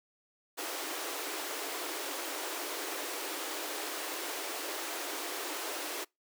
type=high-pass noise; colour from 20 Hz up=pink; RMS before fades=-38 dBFS; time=0.57-6.05 s; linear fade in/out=20 ms; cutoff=290 Hz; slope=96 dB/octave; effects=noise-tail reverb RT60 0.2 s tail -26 dB re dry